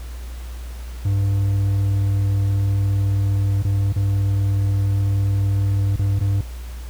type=tone with dropouts; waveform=triangle; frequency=99.2 Hz; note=G2; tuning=21 cents sharp; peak=-14 dBFS; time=1.05-6.41 s; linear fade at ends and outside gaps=5 ms; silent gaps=3.625-3.648 / 3.927-3.96 / 5.961-5.992 / 6.192-6.208 s; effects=added 60 Hz sine -29 dBFS peak until 6.89 s + pink hiss -44 dBFS RMS until 6.89 s